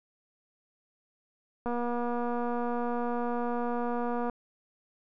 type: click train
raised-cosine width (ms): 1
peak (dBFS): -20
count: 634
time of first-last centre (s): 1.66-4.298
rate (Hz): 240
effects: none